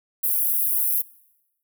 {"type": "high-pass noise", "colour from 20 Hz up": "pink", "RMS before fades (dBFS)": -22, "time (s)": [0.23, 1.02], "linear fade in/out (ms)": 10, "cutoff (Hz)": 11000, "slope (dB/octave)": 48, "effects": ["noise-tail reverb RT60 1.0 s tail -23 dB re dry"]}